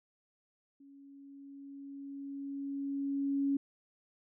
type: tone with level ramp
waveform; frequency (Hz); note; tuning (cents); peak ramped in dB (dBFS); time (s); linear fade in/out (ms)
sine; 278.1; C#4; +6; -54 to -27; 0.8-3.57; 5
effects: none